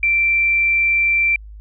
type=tone; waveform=sine; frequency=2349 Hz; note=D7; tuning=in tune; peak=-13 dBFS; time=0.03-1.36 s; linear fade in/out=2 ms; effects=added 52 Hz sine -34 dBFS peak until 1.6 s